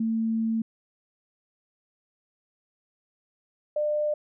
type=tone pair in turn; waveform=sine; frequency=224.4 / 599.1 Hz; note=A3 / D5; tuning=+34 / +34 cents; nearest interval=octave + perfect fourth; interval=1700 cents; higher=second; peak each=-23 dBFS; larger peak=neither; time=0-0.62 / 3.76-4.14 s; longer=first; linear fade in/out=5 ms; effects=none